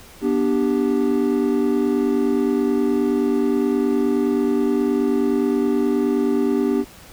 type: chord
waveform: triangle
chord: G major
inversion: first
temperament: equal with one note detuned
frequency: 244.2 / 293.7 / 392 Hz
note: B3 / D4 / G4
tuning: -19 / 0 / 0 cents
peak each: -19 dBFS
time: 0.21-6.85 s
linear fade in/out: 50 ms
effects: pink hiss -44 dBFS RMS until 7.12 s